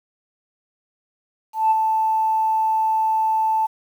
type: tone with ADSR envelope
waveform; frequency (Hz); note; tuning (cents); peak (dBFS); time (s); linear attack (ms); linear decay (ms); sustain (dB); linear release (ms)
sine; 880; A5; 0; -11; 1.53-3.67; 180; 23; -5; 16
effects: tanh soft clip ceiling -9 dBFS + 8-bit